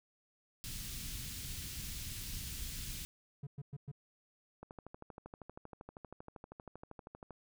pink band-stop noise, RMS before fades -43 dBFS, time 0.64-3.05 s, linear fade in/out 0 ms, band 150 to 3200 Hz, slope 12 dB/octave
triangle tone bursts, 141.1 Hz, C#3, 31 cents sharp, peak -39 dBFS, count 4, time 3.43-3.916 s, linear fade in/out 5 ms, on 39 ms, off 110 ms
click train, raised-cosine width 1 ms, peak -34 dBFS, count 35, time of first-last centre 4.63-7.307 s, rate 12.7 Hz
effects none

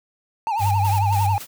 triangle tone with vibrato, 857 Hz, A5, 46 cents flat, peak -18 dBFS, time 0.47-1.38 s, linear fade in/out 0 ms, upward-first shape triangle, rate 11 Hz, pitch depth 160 cents each way
white noise with tremolo, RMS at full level -34 dBFS, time 0.57-1.47 s, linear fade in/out 50 ms, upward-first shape square, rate 3.6 Hz, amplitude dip 65%
sine tone, 99.1 Hz, G2, 19 cents sharp, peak -18 dBFS, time 0.59-1.39 s, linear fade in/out 50 ms
effects none

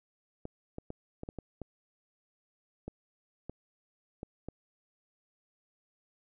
clicks, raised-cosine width 2 ms, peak -26 dBFS, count 11, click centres 0.454 / 0.784 / 0.904 / 1.234 / 1.289 / 1.387 / 1.617 / 2.88 / 3.496 / 4.231 / 4.486 s, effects none

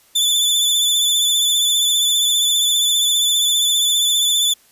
sawtooth tone with vibrato, 3500 Hz, A7, 10 cents flat, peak -11 dBFS, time 0.15-4.54 s, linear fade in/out 10 ms, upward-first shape triangle, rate 15 Hz, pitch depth 47 cents each way, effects white hiss -53 dBFS RMS until 4.71 s + resampled to 32000 Hz

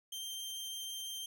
sawtooth tone, 3153 Hz, G7, 9 cents sharp, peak -37 dBFS, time 0.12-1.26 s, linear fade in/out 5 ms, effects none

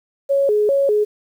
sine tone with vibrato, 482.7 Hz, B4, 40 cents flat, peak -13 dBFS, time 0.29-1.05 s, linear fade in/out 20 ms, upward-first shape square, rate 2.5 Hz, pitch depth 240 cents each way, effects 8-bit

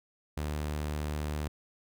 sawtooth tone, 75 Hz, D2, 37 cents sharp, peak -28 dBFS, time 0.37-1.48 s, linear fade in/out 5 ms, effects none

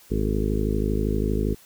harmonic tone with a mistuned harmonic, 52.6 Hz, G#1, 23 cents sharp, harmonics 1 / 2 / 3 / 4 / 5 / 6 / 7 / 8 / 9, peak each -25 / -29 / -32 / -29 / -31 / -34 / -31 / -31 / -37 dBFS, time 0.1-1.55 s, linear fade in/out 20 ms, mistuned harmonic 9, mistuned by -30 cents, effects white hiss -52 dBFS RMS until 1.65 s

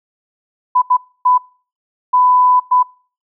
sine tone bursts at uneven times, 999 Hz, B5, 20 cents sharp, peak -8 dBFS, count 5, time 0.75-0.82 / 0.9-0.97 / 1.25-1.38 / 2.13-2.6 / 2.71-2.83 s, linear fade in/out 10 ms, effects noise-tail reverb RT60 0.4 s tail -25 dB re dry

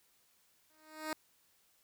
10% pulse tone with exponential growth, 311.1 Hz, D#4, in tune, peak -26 dBFS, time 0.7-1.13 s, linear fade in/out 0 ms, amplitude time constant 93 ms, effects white hiss -71 dBFS RMS until 1.83 s

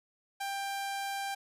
sawtooth tone, 791 Hz, G5, 15 cents sharp, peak -30 dBFS, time 0.4-1.35 s, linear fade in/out 10 ms, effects resampled to 32000 Hz + 11-bit

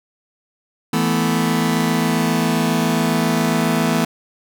sawtooth chord, E suspended fourth, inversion none, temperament just, 164.81 / 219.8 / 247.2 Hz, E3 / A3 / B3, 0 / -2 / +2 cents, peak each -16 dBFS, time 0.93-4.05 s, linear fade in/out 5 ms, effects none

